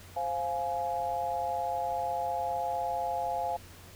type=chord; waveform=sine; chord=F minor; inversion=second; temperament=just; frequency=523.8 / 698.5 / 838.1 Hz; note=C5 / F5 / Ab5; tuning=+2 / 0 / +16 cents; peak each=-37 / -32 / -33 dBFS; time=0.16-3.57 s; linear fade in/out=10 ms; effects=added 90 Hz sine -52 dBFS peak until 3.95 s + pink hiss -52 dBFS RMS until 3.95 s